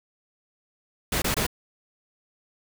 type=noise bursts; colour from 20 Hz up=pink; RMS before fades=-25 dBFS; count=3; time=1.12-1.466 s; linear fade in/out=5 ms; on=100 ms; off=23 ms; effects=none